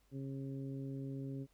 harmonic tone, 135.9 Hz, C#3, 34 cents flat, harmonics 1 / 2 / 3 / 4, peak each -42 / -44 / -51 / -58 dBFS, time 0.11-1.47 s, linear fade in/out 50 ms, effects added 50 Hz sine -70 dBFS peak until 1.53 s + pink hiss -75 dBFS RMS until 1.53 s

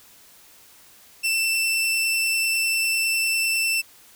sawtooth tone with vibrato, 2673 Hz, E7, 23 cents sharp, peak -17 dBFS, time 1.23-3.82 s, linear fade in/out 20 ms, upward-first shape triangle, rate 10 Hz, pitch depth 14 cents each way, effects white hiss -51 dBFS RMS until 4.15 s

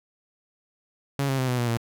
sawtooth tone with pitch steps, 139.3 / 134.32 / 129.52 / 124.89 / 120.43 / 116.13 Hz, C#3 / C3 / C3 / B2 / B2 / A#2, +9 / +46 / -17 / +20 / -43 / -6 cents, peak -19 dBFS, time 1.19-1.772 s, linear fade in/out 0 ms, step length 97 ms, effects none

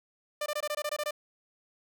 sawtooth tone bursts, 596 Hz, D5, 25 cents sharp, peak -26 dBFS, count 10, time 0.41-1.109 s, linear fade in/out 5 ms, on 51 ms, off 21 ms, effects none

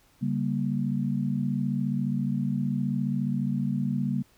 sine chord, G diminished, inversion second, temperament just, 141.12 / 196 / 235.2 Hz, Db3 / G3 / Bb3, +31 / 0 / +16 cents, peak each -29 dBFS, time 0.21-4.23 s, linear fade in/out 20 ms, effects pink hiss -62 dBFS RMS until 4.37 s

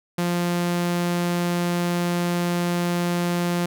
sawtooth tone, 174.5 Hz, F3, 1 cent flat, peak -17 dBFS, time 0.18-3.66 s, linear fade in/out 5 ms, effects none

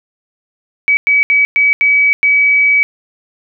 sine tone bursts at uneven times, 2279 Hz, C#7, 47 cents sharp, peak -7 dBFS, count 6, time 0.88-0.97 / 1.07-1.23 / 1.3-1.45 / 1.56-1.73 / 1.81-2.13 / 2.23-2.83 s, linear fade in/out 0 ms, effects none

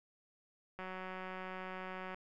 click train, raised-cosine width 0.5 ms, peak -30 dBFS, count 253, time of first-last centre 0.79-2.145 s, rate 186 Hz, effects none

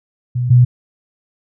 sine tone pair in turn, 123.47 / 123.47 Hz, B2 / B2, 0 / 0 cents, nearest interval unison, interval 0 cents, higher neither, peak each -15 / -5 dBFS, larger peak second, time 0.35-0.5 / 0.5-0.65 s, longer neither, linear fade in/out 10 ms, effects none

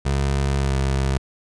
25% pulse tone with pitch glide, 68.9 to 67.29 Hz, C#2 to C2, -10 to +49 cents, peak -15 dBFS, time 0.05-1.18 s, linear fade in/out 10 ms, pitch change -41 cents, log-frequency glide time 0.58-0.73 s, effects resampled to 22050 Hz

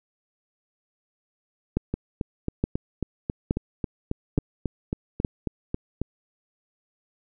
two click trains, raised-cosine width 3 ms, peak -13 / -9 dBFS, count 16 / 5, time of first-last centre 1.94-6.016 / 1.77-5.248 s, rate 3.68 / 1.15 Hz, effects none

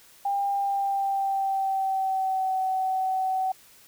sine tone with pitch glide, 799 to 756.3 Hz, G5 to F#5, +33 to +38 cents, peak -23 dBFS, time 0.25-3.52 s, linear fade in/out 5 ms, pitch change -95 cents, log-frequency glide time 0.5-2.56 s, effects white hiss -54 dBFS RMS until 3.87 s

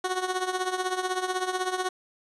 15% pulse tone with tremolo, 369.4 Hz, F#4, 3 cents flat, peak -17 dBFS, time 0.04-1.89 s, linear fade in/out 5 ms, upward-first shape triangle, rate 16 Hz, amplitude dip 80%, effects resampled to 24000 Hz

